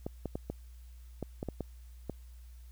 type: clicks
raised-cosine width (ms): 2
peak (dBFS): -22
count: 9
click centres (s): 0.065 / 0.257 / 0.355 / 0.5 / 1.227 / 1.429 / 1.487 / 1.607 / 2.097
effects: added 60 Hz sine -48 dBFS peak until 2.71 s + white hiss -67 dBFS RMS until 2.71 s